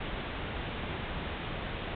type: low-pass noise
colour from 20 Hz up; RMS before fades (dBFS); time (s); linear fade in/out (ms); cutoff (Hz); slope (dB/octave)
pink; -37; 0-1.95; 5; 3700; 96
effects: none